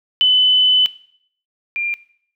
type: tone pair in turn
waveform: sine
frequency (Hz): 3013 / 2391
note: F#7 / D7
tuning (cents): +31 / +30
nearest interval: major third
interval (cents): 401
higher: first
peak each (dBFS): -9 / -19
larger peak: first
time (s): 0.21-0.86 / 1.76-1.94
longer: first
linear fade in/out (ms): 0
effects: noise-tail reverb RT60 0.6 s tail -18 dB re dry